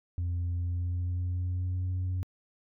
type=tone with pitch glide; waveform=sine; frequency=87.31 to 91.49 Hz; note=F2 to F#2; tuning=0 to -19 cents; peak=-26 dBFS; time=0.18-2.23 s; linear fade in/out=0 ms; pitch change=+81 cents; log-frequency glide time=0.56-1.89 s; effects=tanh soft clip ceiling -27 dBFS